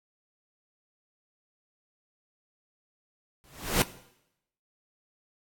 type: noise with exponential growth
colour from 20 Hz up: pink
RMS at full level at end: -21 dBFS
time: 3.44-3.82 s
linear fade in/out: 0 ms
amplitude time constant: 81 ms
effects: noise-tail reverb RT60 0.8 s tail -17 dB re dry + AAC 64 kbps